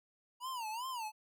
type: tone with vibrato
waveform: square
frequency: 950 Hz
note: A#5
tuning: 33 cents sharp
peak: -39 dBFS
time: 0.4-1.12 s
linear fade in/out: 50 ms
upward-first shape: sine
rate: 2.6 Hz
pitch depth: 180 cents each way
effects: none